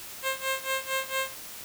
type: tone with tremolo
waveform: 10% pulse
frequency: 531 Hz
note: C5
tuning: 25 cents sharp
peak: -17 dBFS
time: 0.22-1.35 s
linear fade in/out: 50 ms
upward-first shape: sine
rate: 4.4 Hz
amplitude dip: 90%
effects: white hiss -42 dBFS RMS until 1.64 s